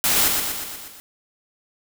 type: noise with echo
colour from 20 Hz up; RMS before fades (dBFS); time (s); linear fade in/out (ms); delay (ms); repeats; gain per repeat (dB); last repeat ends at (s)
white; -19; 0.04-0.28; 0; 120; 6; -4; 1
effects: none